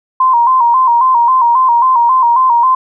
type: tone with vibrato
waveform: sine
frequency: 987.8 Hz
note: B5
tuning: in tune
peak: -6 dBFS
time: 0.2-2.75 s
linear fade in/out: 5 ms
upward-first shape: square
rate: 3.7 Hz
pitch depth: 82 cents each way
effects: none